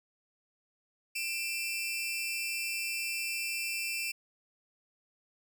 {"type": "tone pair together", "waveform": "sawtooth", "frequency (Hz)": [2376, 2667], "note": ["D7", "E7"], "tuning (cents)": [20, 20], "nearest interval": "major second", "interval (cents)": 200, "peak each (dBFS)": [-34, -31], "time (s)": [1.15, 4.12], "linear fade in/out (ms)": 10, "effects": []}